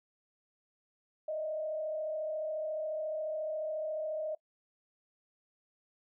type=tone with frequency modulation; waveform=sine; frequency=622.3 Hz; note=D#5; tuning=in tune; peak=-33 dBFS; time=1.28-4.35 s; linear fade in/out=5 ms; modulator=34.2 Hz; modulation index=0.57; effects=noise-tail reverb RT60 0.1 s tail -22 dB re dry